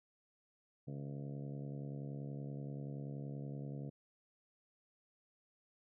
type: harmonic tone with a mistuned harmonic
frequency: 70.5 Hz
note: C#2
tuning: 30 cents sharp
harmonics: 2 / 3 / 4 / 5 / 6 / 7 / 8 / 9 / 10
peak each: -43 / -50 / -51 / -60 / -57 / -56 / -62 / -62 / -65 dBFS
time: 0.87-3.9 s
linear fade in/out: 10 ms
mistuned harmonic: 10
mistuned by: -41 cents
effects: none